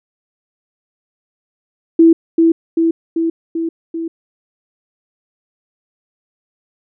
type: tone with echo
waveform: sine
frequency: 329.6 Hz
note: E4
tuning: in tune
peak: -4 dBFS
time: 1.99-2.13 s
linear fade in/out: 5 ms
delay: 390 ms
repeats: 5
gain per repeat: -3 dB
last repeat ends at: 4.08 s
effects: none